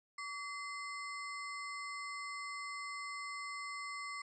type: ring-modulated tone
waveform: square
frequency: 1600 Hz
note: G6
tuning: 35 cents sharp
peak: -39 dBFS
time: 0.18-4.22 s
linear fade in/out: 5 ms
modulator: 460 Hz
effects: resampled to 22050 Hz